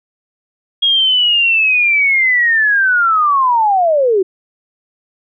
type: linear sweep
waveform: sine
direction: down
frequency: 3292 to 359.3 Hz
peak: -9 dBFS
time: 0.82-4.23 s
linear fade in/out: 10 ms
effects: none